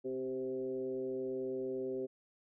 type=tone with frequency modulation; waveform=sine; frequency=390 Hz; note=G4; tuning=9 cents flat; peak=-35 dBFS; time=0.04-2.07 s; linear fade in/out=20 ms; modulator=129 Hz; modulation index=0.87; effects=none